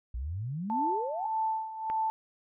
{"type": "exponential sweep", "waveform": "sine", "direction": "up", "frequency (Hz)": [55.4, 863], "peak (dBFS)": -32, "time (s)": [0.14, 1.27], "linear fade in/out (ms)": 5}
{"type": "tone with tremolo", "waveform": "sine", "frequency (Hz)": 882, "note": "A5", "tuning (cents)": 4, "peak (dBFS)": -26, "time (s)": [0.7, 2.1], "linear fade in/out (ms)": 0, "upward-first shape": "sine", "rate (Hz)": 1.7, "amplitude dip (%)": 75}
{"type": "click", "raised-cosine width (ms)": 0.5, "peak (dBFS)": -25, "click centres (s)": 1.9}
{"effects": []}